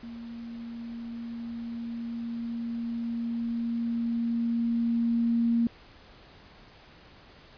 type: tone with level ramp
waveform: sine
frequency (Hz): 233.1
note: A#3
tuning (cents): 0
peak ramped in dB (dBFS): -38 to -21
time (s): 0.03-5.67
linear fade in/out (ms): 2
effects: pink hiss -53 dBFS RMS until 7.57 s + resampled to 11025 Hz